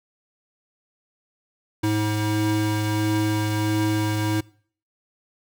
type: tone pair together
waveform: square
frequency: 106.9 / 319.2 Hz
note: A2 / D#4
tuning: -49 / +44 cents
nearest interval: octave + perfect fifth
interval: 1893 cents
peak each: -24 dBFS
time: 1.83-4.41 s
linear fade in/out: 10 ms
effects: noise-tail reverb RT60 0.5 s tail -22 dB re dry